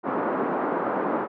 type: band-pass noise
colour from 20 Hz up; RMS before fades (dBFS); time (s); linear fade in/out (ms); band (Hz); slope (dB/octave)
pink; -26; 0.03-1.28; 50; 240 to 1300; 24
effects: none